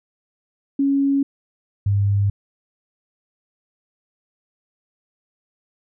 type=tone pair in turn; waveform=sine; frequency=277.2 / 100.47 Hz; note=C#4 / G2; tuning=0 / +43 cents; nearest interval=octave + tritone; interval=1757 cents; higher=first; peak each=-15 dBFS; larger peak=neither; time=0.79-1.23 / 1.86-2.3 s; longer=neither; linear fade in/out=5 ms; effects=none